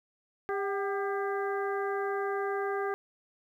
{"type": "harmonic tone with a mistuned harmonic", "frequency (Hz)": 399.9, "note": "G4", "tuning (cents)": 35, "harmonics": [1, 2, 3, 4, 5], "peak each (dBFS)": [-31, -36, -38, -39, -46], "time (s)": [0.49, 2.94], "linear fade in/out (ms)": 0, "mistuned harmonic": 2, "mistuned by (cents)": -59, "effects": ["11-bit"]}